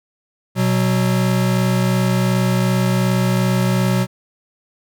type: tone pair together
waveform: square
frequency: 123.47 / 186.18 Hz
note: B2 / F#3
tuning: 0 / +11 cents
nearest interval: perfect fifth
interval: 711 cents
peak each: -18 dBFS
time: 0.55-4.07 s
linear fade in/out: 50 ms
effects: none